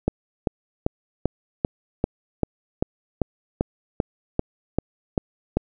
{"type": "click train", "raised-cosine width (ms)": 2, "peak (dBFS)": -6, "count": 15, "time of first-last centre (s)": [0.08, 5.57], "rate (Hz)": 2.55, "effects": []}